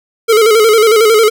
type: tone with vibrato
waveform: square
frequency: 440 Hz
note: A4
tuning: in tune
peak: -6 dBFS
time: 0.28-1.3 s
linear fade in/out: 20 ms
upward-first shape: square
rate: 11 Hz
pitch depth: 66 cents each way
effects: none

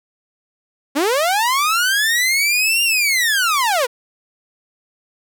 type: linear two-way sweep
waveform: sawtooth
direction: up then down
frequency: 261 to 2818 to 453.2 Hz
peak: -11 dBFS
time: 0.95-3.87 s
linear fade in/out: 20 ms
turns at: 2.83 s
effects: none

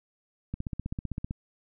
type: click train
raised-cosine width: 5 ms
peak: -20 dBFS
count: 13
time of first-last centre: 0.54-1.309 s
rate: 15.6 Hz
effects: none

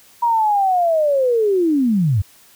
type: linear sweep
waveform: sine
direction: down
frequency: 960 to 87.31 Hz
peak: -13 dBFS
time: 0.22-2.22 s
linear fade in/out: 10 ms
effects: white hiss -49 dBFS RMS until 2.55 s

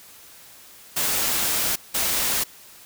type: noise bursts at uneven times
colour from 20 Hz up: white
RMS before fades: -23 dBFS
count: 2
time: 0.96-1.76 / 1.94-2.44 s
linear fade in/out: 10 ms
effects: white hiss -47 dBFS RMS until 2.85 s

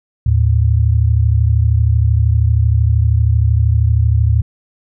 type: tone pair together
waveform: sine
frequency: 77.6 / 110.47 Hz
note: D#2 / A2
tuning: -4 / +7 cents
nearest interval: tritone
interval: 611 cents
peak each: -12 dBFS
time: 0.26-4.42 s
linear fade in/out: 5 ms
effects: none

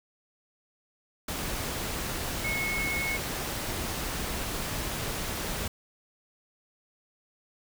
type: tone in noise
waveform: sine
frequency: 2188 Hz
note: C#7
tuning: 23 cents flat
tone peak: -29 dBFS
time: 2.44-3.17 s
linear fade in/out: 5 ms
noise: pink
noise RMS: -33 dBFS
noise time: 1.28-5.68 s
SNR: +1 dB
effects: none

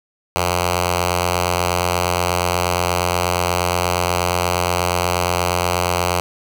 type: tone with notch filter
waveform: 5% pulse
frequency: 88.4 Hz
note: F2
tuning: 22 cents sharp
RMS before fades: -19 dBFS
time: 0.36-6.2 s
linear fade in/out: 0 ms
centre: 250 Hz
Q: 0.68
effects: none

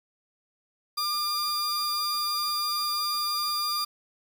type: tone pair together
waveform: 45% pulse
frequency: 1199 / 4796 Hz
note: D6 / D8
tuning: +36 / +36 cents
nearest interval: 2 octaves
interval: 2400 cents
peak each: -30 / -28 dBFS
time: 0.97-3.85 s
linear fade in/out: 10 ms
effects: 9-bit

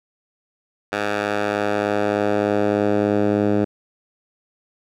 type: tone with band-pass filter sweep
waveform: 10% pulse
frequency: 103.3 Hz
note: G#2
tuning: 9 cents flat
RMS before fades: -20 dBFS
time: 0.92-3.65 s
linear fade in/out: 10 ms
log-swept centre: 1400 to 290 Hz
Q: 0.74
effects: none

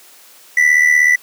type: tone with amplitude modulation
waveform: triangle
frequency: 1975.5 Hz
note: B6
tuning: in tune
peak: -4 dBFS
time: 0.57-1.16 s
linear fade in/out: 5 ms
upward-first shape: sine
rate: 76.4 Hz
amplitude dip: 65%
effects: white hiss -44 dBFS RMS until 1.22 s + high-pass 300 Hz 12 dB/octave

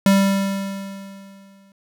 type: tone with exponential decay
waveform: square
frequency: 196 Hz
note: G3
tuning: in tune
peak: -11 dBFS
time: 0.06-1.72 s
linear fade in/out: 2 ms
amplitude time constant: 360 ms
effects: none

